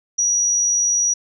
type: tone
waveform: sine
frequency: 5800 Hz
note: F#8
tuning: 35 cents flat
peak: -15 dBFS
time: 0.18-1.14 s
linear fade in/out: 10 ms
effects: none

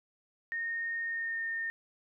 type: tone with pitch glide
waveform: sine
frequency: 1844 to 1824.9 Hz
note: A#6 to A#6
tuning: -19 to -37 cents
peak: -32 dBFS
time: 0.52-1.7 s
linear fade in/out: 0 ms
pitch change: -18 cents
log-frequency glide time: 1.02-1.44 s
effects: none

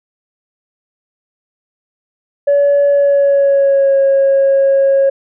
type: tone with pitch glide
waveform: sine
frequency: 569 to 546.8 Hz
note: C#5 to C#5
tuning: +45 to -24 cents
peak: -6 dBFS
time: 2.47-5.1 s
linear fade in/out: 10 ms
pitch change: -69 cents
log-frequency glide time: 2.87-3.98 s
effects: tanh soft clip ceiling -5 dBFS

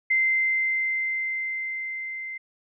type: tone with level ramp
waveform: sine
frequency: 2079 Hz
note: C7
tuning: 12 cents flat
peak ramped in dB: -18 to -32 dBFS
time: 0.1-2.38 s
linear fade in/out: 10 ms
effects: none

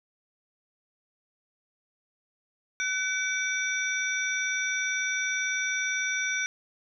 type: tone cluster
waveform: sine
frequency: 1511 / 2289 / 3562 / 5820 Hz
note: F#6 / D7 / A7 / F#8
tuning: +36 / -45 / +21 / -29 cents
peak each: -30 / -30 / -38 / -34 dBFS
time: 2.8-6.46 s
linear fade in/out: 0 ms
effects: none

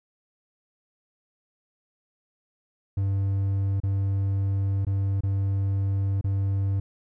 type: tone with dropouts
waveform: triangle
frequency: 98 Hz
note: G2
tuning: in tune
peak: -20 dBFS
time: 2.97-6.8 s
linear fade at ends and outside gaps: 5 ms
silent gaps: 3.802-3.834 / 4.85-4.867 / 5.208-5.234 / 6.212-6.242 s
effects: none

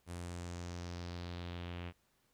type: tone with low-pass filter sweep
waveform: sawtooth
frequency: 87.31 Hz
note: F2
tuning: in tune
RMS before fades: -44 dBFS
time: 0.06-1.93 s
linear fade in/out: 50 ms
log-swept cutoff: 10000 to 2700 Hz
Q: 2.5
effects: pink hiss -75 dBFS RMS until 2.33 s

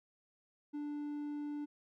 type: tone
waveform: triangle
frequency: 293.7 Hz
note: D4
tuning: in tune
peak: -36 dBFS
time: 0.73-1.66 s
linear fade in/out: 20 ms
effects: none

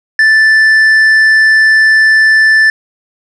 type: tone with tanh clipping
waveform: sine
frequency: 1760 Hz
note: A6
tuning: in tune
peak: -5 dBFS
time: 0.19-2.7 s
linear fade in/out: 2 ms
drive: 5 dB
effects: none

